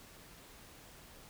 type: silence
effects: pink hiss -56 dBFS RMS until 1.29 s